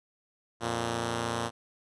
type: tone pair together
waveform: 5% pulse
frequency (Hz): 87.31 / 116.54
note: F2 / A#2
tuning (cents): 0 / 0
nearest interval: perfect fourth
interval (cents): 500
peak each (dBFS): -26 / -19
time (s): 0.6-1.51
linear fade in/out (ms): 50
effects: resampled to 24000 Hz